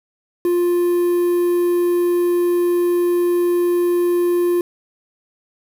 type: tone with quantisation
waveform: triangle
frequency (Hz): 350.6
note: F4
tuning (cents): +7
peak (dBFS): -12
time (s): 0.45-4.61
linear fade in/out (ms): 2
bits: 6
effects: none